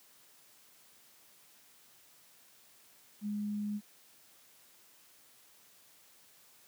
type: tone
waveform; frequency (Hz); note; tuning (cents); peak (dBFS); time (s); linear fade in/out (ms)
sine; 207.7; G#3; 0; -33; 3.21-3.81; 50
effects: white hiss -62 dBFS RMS until 6.67 s + high-pass 100 Hz 12 dB/octave